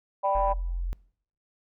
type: chord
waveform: sine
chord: G major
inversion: second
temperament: equal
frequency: 587.3 / 784 / 987.8 Hz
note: D5 / G5 / B5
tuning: 0 / 0 / 0 cents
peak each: -26 dBFS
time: 0.23-0.54 s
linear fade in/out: 20 ms
type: tone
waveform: sine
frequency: 43.65 Hz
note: F1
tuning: in tune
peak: -27 dBFS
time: 0.35-0.93 s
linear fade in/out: 0 ms
effects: noise-tail reverb RT60 0.6 s tail -23 dB re dry + tanh soft clip ceiling -13 dBFS